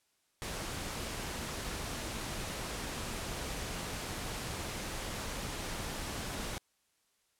pink noise, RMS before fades -39 dBFS, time 0.42-6.58 s, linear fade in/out 0 ms, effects white hiss -75 dBFS RMS until 7.39 s + low-pass 11000 Hz 12 dB/octave

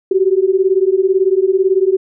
sine beating tone pair, 371.6 / 389.6 Hz, F#4 / G4, +7 / -11 cents, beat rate 18 Hz, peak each -13 dBFS, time 0.11-1.97 s, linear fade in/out 5 ms, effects none

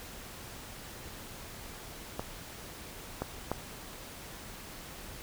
clicks, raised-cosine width 1 ms, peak -19 / -18 / -16 dBFS, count 3, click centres 2.195 / 3.22 / 3.516 s, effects pink hiss -46 dBFS RMS until 5.22 s

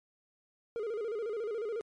triangle tone with vibrato, 440 Hz, A4, in tune, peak -31 dBFS, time 0.76-1.81 s, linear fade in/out 0 ms, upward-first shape square, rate 14 Hz, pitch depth 100 cents each way, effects MP3 48 kbps

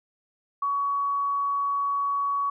sine tone, 1125 Hz, C#6, 25 cents sharp, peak -23 dBFS, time 0.62-2.5 s, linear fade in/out 5 ms, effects none

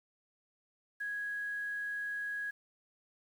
sine tone with quantisation, 1661.2 Hz, G#6, in tune, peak -35 dBFS, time 1-2.51 s, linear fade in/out 10 ms, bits 10, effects none

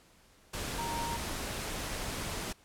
sine tone in noise, 932.3 Hz, A#5, in tune, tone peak -35 dBFS, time 0.78-1.17 s, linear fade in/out 10 ms, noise pink, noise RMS -37 dBFS, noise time 0.53-2.53 s, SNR -1 dB, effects pink hiss -62 dBFS RMS until 2.64 s + low-pass 12000 Hz 12 dB/octave

